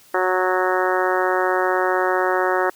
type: harmonic tone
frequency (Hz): 184.4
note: F#3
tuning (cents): -6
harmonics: 2 / 3 / 4 / 5 / 6 / 7 / 8 / 9 / 10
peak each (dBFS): -22 / -24 / -25 / -26 / -27 / -27 / -28 / -29 / -29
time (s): 0.14-2.7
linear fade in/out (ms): 5
effects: white hiss -51 dBFS RMS until 2.75 s

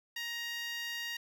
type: tone with high-pass filter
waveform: 10% pulse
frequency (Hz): 939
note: A#5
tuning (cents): +12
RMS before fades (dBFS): -39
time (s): 0.16-1.17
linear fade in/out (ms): 5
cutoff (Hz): 1900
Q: 2.2
effects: none

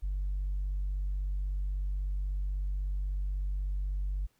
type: tone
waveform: sine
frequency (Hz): 48.13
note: G1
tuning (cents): -31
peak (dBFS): -28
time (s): 0.02-4.27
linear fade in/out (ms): 20
effects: tanh soft clip ceiling -27 dBFS + pink hiss -72 dBFS RMS until 4.39 s

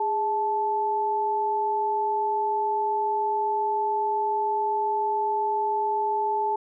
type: tone pair together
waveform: sine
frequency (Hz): 412.5 / 872.8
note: G#4 / A5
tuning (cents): -12 / -14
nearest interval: octave + minor second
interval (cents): 1298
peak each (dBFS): -29 / -23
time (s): 0-6.56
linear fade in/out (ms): 5
effects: none

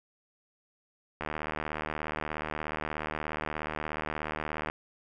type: click train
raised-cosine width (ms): 0.5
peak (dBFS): -18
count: 269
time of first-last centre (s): 1.21-4.7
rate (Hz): 76.8
effects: none

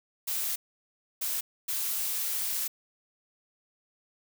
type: noise bursts at uneven times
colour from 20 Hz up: blue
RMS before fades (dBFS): -31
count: 3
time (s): 0.27-0.56 / 1.21-1.41 / 1.68-2.68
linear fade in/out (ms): 10
effects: none

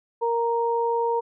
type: tone pair together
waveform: sine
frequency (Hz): 466.2 / 932.4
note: A#4 / A#5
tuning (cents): 0 / 0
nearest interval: octave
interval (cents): 1200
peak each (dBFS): -23 / -24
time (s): 0.21-1.21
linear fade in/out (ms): 20
effects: none

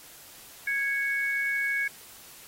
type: tone pair together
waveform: sine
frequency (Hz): 1654.6 / 2217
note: G#6 / C#7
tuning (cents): -7 / 0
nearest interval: perfect fourth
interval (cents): 507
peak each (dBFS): -28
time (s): 0.67-1.88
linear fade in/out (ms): 5
effects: white hiss -49 dBFS RMS until 2.47 s + AAC 48 kbps

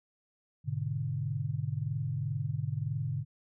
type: chord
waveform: sine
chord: G# diminished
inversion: none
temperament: equal with one note detuned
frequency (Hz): 103.83 / 124.83 / 146.83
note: G#2 / B2 / D3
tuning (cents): 0 / +19 / 0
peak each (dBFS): -36 / -35 / -34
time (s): 0.64-3.25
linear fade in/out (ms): 50
effects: none

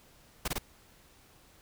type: noise bursts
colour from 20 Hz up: pink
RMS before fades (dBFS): -32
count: 3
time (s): 0.45-0.584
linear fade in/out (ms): 5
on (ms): 30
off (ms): 22
effects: pink hiss -60 dBFS RMS until 1.61 s

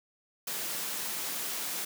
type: high-pass noise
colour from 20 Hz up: white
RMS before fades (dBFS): -35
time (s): 0.47-1.85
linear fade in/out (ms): 5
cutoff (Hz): 150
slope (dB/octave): 24
effects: none

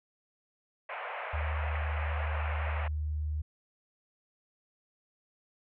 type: band-pass noise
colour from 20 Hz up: pink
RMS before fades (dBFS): -39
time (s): 0.89-2.88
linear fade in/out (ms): 5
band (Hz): 530 to 2600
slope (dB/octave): 48
type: tone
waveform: sine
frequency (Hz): 76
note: D#2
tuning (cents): -40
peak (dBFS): -30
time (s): 1.33-3.42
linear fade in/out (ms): 10
effects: none

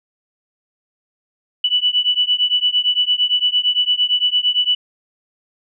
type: beating tone pair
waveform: sine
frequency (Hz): 2960 / 2968.8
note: F#7 / F#7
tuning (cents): 0 / +5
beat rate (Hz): 8.8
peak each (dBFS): -17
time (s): 1.64-4.75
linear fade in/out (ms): 5
effects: none

